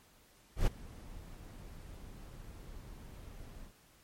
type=noise with ADSR envelope; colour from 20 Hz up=brown; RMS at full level=-27 dBFS; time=0.56-3.73 s; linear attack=110 ms; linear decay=13 ms; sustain=-22 dB; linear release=100 ms; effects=pink hiss -64 dBFS RMS until 4.03 s + MP3 64 kbps